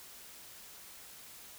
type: silence
effects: white hiss -52 dBFS RMS until 1.58 s